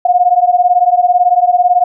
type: beating tone pair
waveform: sine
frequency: 708 / 726 Hz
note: F5 / F#5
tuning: +23 / -33 cents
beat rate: 18 Hz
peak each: -10 dBFS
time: 0.05-1.84 s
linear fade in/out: 5 ms
effects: none